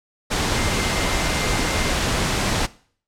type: tone in noise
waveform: sine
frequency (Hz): 2093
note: C7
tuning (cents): 0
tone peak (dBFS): -31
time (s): 0.55-1.93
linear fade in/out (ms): 20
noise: pink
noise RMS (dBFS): -21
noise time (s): 0.3-2.67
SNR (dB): -13
effects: noise-tail reverb RT60 0.5 s tail -20 dB re dry + low-pass 8000 Hz 12 dB/octave